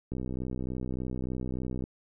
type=click train; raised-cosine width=3 ms; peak=-22 dBFS; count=110; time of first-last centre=0.12-1.839 s; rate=63.4 Hz; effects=none